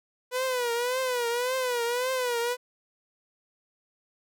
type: tone with vibrato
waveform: sawtooth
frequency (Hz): 493.9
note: B4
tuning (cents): 0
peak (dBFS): -22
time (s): 0.31-2.57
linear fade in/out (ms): 50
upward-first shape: triangle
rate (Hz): 1.8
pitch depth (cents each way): 110
effects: none